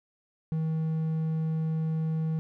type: tone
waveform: triangle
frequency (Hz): 159.4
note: D#3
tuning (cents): +42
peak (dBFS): -24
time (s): 0.52-2.39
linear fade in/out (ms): 0
effects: none

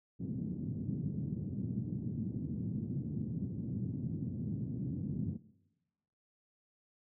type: band-pass noise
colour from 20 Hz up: pink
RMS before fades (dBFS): -38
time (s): 0.19-5.38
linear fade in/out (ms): 20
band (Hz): 110 to 250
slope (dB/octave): 24
effects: noise-tail reverb RT60 1.0 s tail -19 dB re dry

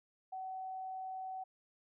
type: tone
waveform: sine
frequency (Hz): 755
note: F#5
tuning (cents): +35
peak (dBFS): -40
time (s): 0.32-1.44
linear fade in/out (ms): 10
effects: none

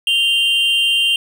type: tone pair together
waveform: triangle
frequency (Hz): 2794 / 3139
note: F7 / G7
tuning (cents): 0 / +2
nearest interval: major second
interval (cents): 202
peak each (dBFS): -14 / -14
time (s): 0.07-1.16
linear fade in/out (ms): 2
effects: none

